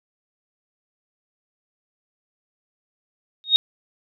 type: tone with exponential growth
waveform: sine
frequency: 3729 Hz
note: A#7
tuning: in tune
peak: -6 dBFS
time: 3.44-3.56 s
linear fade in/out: 0 ms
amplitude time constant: 26 ms
effects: none